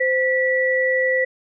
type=tone pair together; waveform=sine; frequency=517 / 1951.9 Hz; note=C5 / B6; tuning=-21 / -21 cents; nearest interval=octave + major seventh; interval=2300 cents; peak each=-19 / -19 dBFS; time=0-1.25 s; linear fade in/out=10 ms; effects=none